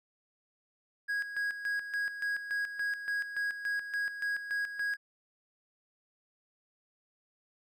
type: tone with tremolo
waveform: triangle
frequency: 1650 Hz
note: G#6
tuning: 12 cents flat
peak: -28 dBFS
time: 1.08-4.97 s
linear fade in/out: 20 ms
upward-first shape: square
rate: 3.5 Hz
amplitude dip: 65%
effects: none